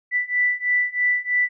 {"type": "beating tone pair", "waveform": "sine", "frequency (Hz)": [1975.5, 1978.6], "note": ["B6", "B6"], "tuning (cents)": [0, 3], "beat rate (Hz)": 3.1, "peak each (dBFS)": [-22, -21], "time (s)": [0.11, 1.49], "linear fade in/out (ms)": 50, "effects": []}